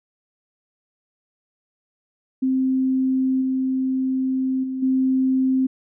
sine tone with level steps, 261.6 Hz, C4, in tune, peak -17 / -19 / -24 / -16 dBFS, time 2.42-5.67 s, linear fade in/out 10 ms, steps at 3.41 / 4.63 / 4.82 s, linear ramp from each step 10 ms, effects none

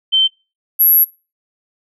sine tone pair in turn, 3100 / 11616 Hz, G7 / F#9, -20 / -33 cents, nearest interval octave + major seventh, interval 2287 cents, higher second, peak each -9 / -7 dBFS, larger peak second, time 0.12-0.28 / 0.79-1.05 s, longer second, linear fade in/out 20 ms, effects noise-tail reverb RT60 0.3 s tail -25 dB re dry

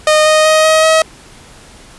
sawtooth tone with pitch steps, 615 / 620.7 / 626.5 / 632.3 / 638.2 Hz, D#5 / D#5 / D#5 / D#5 / D#5, -20 / -4 / +12 / +28 / +44 cents, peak -3 dBFS, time 0.07-1.02 s, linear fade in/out 2 ms, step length 190 ms, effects pink hiss -39 dBFS RMS until 1.98 s + resampled to 24000 Hz

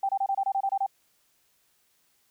sine tone bursts, 784 Hz, G5, in tune, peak -23 dBFS, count 10, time 0.03-0.864 s, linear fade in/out 5 ms, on 60 ms, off 26 ms, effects white hiss -68 dBFS RMS until 2.3 s

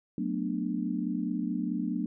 sine chord, B minor seventh, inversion second, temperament just, 185.21 / 222.2 / 246.9 / 296.3 Hz, F#3 / A3 / B3 / D4, +2 / +17 / 0 / +15 cents, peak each -34 dBFS, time 0.18-2.06 s, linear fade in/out 2 ms, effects none

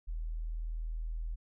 sine tone, 40.33 Hz, E1, 37 cents flat, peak -34 dBFS, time 0.07-1.36 s, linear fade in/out 20 ms, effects none

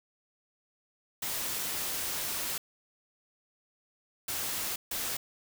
white noise bursts at uneven times, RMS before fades -34 dBFS, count 3, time 1.22-2.58 / 4.28-4.76 / 4.91-5.17 s, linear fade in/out 5 ms, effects none

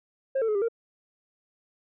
sine tone with pitch steps, 535 / 448.4 / 425.1 / 398.3 / 461.8 Hz, C5 / A4 / G#4 / G4 / A#4, +38 / +33 / +40 / +28 / -16 cents, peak -20 dBFS, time 0.35-0.685 s, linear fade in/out 10 ms, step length 67 ms, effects tanh soft clip ceiling -22 dBFS

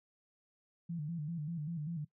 sine tone with vibrato, 159 Hz, D#3, 38 cents sharp, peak -36 dBFS, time 0.89-2.05 s, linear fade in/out 10 ms, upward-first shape square, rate 5.1 Hz, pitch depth 110 cents each way, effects noise-tail reverb RT60 0.1 s tail -19 dB re dry

